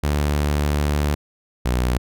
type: tone pair in turn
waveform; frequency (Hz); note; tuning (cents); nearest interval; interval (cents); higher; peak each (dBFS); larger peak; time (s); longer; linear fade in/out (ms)
sawtooth; 73.42 / 61.66; D2 / B1; 0 / -2; minor third; 302; first; -14; neither; 0.03-1.15 / 1.65-1.98; first; 10
effects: none